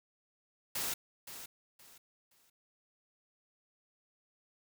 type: noise with echo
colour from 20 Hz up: white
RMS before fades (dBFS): -36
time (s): 0.75-0.94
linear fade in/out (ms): 5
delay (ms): 520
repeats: 3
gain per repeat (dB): -11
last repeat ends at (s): 2.5
effects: none